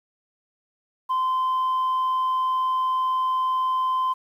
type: tone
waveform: sine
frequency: 1033 Hz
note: C6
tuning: 22 cents flat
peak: -18 dBFS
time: 1.09-4.14 s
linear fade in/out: 20 ms
effects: tanh soft clip ceiling -19 dBFS + 9-bit